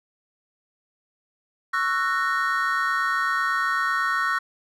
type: chord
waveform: triangle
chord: F# dominant seventh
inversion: second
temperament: just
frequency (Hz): 1110 / 1332 / 1480 / 1850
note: C#6 / E6 / F#6 / A#6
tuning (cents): +2 / +18 / 0 / -14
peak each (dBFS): -25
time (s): 1.73-4.39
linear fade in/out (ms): 10
effects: none